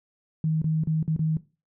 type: tone with dropouts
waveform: sine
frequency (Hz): 157.8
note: D#3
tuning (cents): +25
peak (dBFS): -21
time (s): 0.44-1.37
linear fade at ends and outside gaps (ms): 2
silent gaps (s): 0.618-0.642 / 0.837-0.872 / 1.028-1.078 / 1.164-1.192
effects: noise-tail reverb RT60 0.3 s tail -17 dB re dry